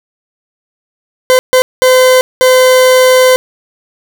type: tone bursts at uneven times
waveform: 40% pulse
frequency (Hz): 512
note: C5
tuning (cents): -38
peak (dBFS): -3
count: 4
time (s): 1.3-1.39 / 1.53-1.62 / 1.82-2.21 / 2.41-3.36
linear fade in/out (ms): 0
effects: none